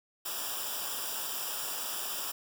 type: noise with comb filter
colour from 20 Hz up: white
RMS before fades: -36 dBFS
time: 0.25-2.32 s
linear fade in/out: 10 ms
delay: 0.47 ms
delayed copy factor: -0.85
effects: none